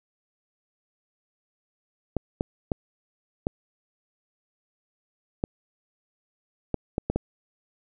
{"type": "clicks", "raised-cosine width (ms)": 2, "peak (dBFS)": -11, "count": 9, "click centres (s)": [2.167, 2.409, 2.718, 3.469, 5.439, 6.743, 6.981, 7.1, 7.16], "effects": []}